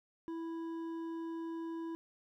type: tone with hard clipping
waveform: sine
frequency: 329.6 Hz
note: E4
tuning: in tune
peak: -40 dBFS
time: 0.28-1.95 s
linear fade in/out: 0 ms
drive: 7 dB
effects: none